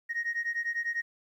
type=beating tone pair; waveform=sine; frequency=1864.7 / 1874.7 Hz; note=A#6 / A#6; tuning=0 / +9 cents; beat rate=10 Hz; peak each=-31 dBFS; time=0.09-1.02 s; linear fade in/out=20 ms; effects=tanh soft clip ceiling -25 dBFS + 11-bit